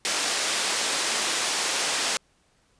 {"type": "band-pass noise", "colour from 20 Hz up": "white", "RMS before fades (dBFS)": -26, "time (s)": [0.05, 2.17], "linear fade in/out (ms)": 0, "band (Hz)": [300, 7300], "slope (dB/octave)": 12, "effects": ["pink hiss -65 dBFS RMS until 2.79 s", "resampled to 22050 Hz"]}